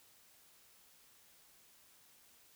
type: silence
effects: white hiss -65 dBFS RMS until 2.55 s